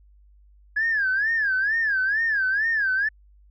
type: tone with vibrato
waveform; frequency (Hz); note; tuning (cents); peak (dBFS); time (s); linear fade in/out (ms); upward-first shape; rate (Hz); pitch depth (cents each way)
sine; 1669; G#6; +8; -19; 0.76-3.09; 10; sine; 2.2; 170
effects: tanh soft clip ceiling -15 dBFS + added 50 Hz sine -51 dBFS peak until 3.5 s